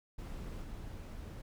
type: noise with level steps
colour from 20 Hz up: brown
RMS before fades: -43 / -45 dBFS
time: 0.18-1.42 s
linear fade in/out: 10 ms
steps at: 0.61 s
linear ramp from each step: 20 ms
effects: none